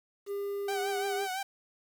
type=tone; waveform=triangle; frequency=401.9 Hz; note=G4; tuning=43 cents sharp; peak=-30 dBFS; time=0.26-1.28 s; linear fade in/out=50 ms
type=tone with vibrato; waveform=sawtooth; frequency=762 Hz; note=G5; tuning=49 cents flat; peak=-29 dBFS; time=0.68-1.43 s; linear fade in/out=5 ms; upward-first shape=triangle; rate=5.9 Hz; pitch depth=75 cents each way
effects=9-bit